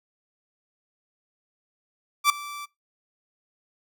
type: tone with ADSR envelope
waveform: sawtooth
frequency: 1166 Hz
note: D6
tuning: 13 cents flat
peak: -10 dBFS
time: 2.24-2.66 s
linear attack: 58 ms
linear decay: 4 ms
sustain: -21 dB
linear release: 17 ms
effects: noise-tail reverb RT60 0.2 s tail -21 dB re dry